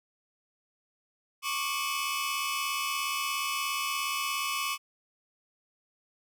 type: tone cluster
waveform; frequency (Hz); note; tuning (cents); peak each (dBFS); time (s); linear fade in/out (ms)
sawtooth; 1100 / 1177 / 2576 / 2974; C#6 / D6 / E7 / F#7; -14 / +3 / -41 / +8; -30 / -32 / -32 / -34; 1.42-4.78; 50
effects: none